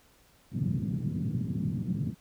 pink band-pass noise, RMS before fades -31 dBFS, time 0.51-2.15 s, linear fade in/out 50 ms, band 120 to 210 Hz, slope 24 dB/octave, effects pink hiss -62 dBFS RMS until 2.2 s

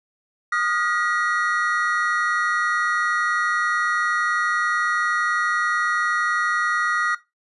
triangle tone cluster, 1236 / 1425 / 1913 Hz, D#6 / F6 / A#6, -12 / +34 / +44 cents, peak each -22 dBFS, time 0.52-7.15 s, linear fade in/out 5 ms, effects noise-tail reverb RT60 0.2 s tail -17 dB re dry + resampled to 24000 Hz

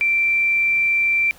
sine tone, 2349 Hz, D7, in tune, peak -15 dBFS, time 0.01-1.31 s, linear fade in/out 0 ms, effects pink hiss -47 dBFS RMS until 1.38 s

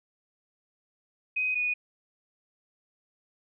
sine tone pair in turn, 2511 / 2475 Hz, D#7 / D#7, +15 / -10 cents, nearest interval unison, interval 25 cents, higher first, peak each -25 dBFS, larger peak neither, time 1.36-1.55 / 1.55-1.74 s, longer neither, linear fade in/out 10 ms, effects none

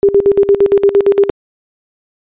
sine tone with tremolo, 400 Hz, G4, 35 cents sharp, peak -4 dBFS, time 0.03-1.3 s, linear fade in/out 0 ms, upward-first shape square, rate 8.7 Hz, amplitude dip 80%, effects resampled to 8000 Hz

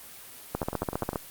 two click trains, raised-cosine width 1 ms, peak -18 / -13 dBFS, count 6 / 10, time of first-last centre 0.63-1.132 / 0.55-1.158 s, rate 9.96 / 14.8 Hz, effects white hiss -46 dBFS RMS until 1.3 s + Opus 32 kbps

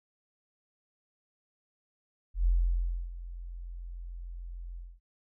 sine tone with ADSR envelope, 43.39 Hz, F1, 10 cents flat, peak -21 dBFS, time 2.34-5 s, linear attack 120 ms, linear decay 640 ms, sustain -17 dB, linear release 230 ms, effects none

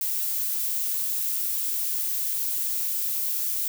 violet noise, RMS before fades -27 dBFS, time 0.01-3.68 s, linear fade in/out 2 ms, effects none

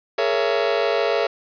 40% pulse chord, A# half-diminished seventh, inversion third, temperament just, 419.5 / 466.2 / 559.4 / 671.3 Hz, G#4 / A#4 / C#5 / E5, +17 / 0 / +16 / +31 cents, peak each -23 dBFS, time 0.18-1.27 s, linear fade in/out 5 ms, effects resampled to 11025 Hz + 7-bit

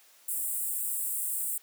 pink high-pass noise, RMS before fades -32 dBFS, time 0.28-1.58 s, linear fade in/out 5 ms, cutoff 7800 Hz, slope 96 dB/octave, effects white hiss -59 dBFS RMS until 1.62 s + high-pass 400 Hz 12 dB/octave

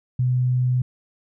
sine tone, 125.9 Hz, B2, 34 cents sharp, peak -17 dBFS, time 0.19-0.82 s, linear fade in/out 5 ms, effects none

